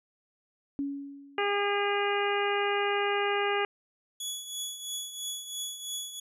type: tone with exponential decay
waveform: sine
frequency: 280.3 Hz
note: C#4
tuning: 19 cents sharp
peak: -27 dBFS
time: 0.79-1.71 s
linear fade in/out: 0 ms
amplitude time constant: 200 ms
type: harmonic tone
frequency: 405.7 Hz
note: G#4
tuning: 41 cents flat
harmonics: 1 / 2 / 3 / 4 / 5 / 6 / 7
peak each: -29 / -32 / -34 / -35 / -36 / -37 / -37 dBFS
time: 1.38-3.65 s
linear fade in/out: 2 ms
type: tone with tremolo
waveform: 20% pulse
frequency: 3386 Hz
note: G#7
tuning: 33 cents sharp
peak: -26 dBFS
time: 4.2-6.2 s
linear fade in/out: 5 ms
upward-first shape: triangle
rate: 3 Hz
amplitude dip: 70%
effects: none